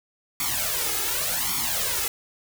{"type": "noise with flanger", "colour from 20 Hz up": "white", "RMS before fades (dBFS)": -26, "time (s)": [0.4, 2.08], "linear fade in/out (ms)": 2, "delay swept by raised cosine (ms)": [0.89, 2.39], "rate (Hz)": 0.88, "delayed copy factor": 0.95, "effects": []}